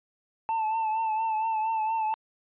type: tone with vibrato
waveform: triangle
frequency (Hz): 883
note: A5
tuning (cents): +6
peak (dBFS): -23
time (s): 0.49-2.14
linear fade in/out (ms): 0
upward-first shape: triangle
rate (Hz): 4.3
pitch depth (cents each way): 50
effects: resampled to 8000 Hz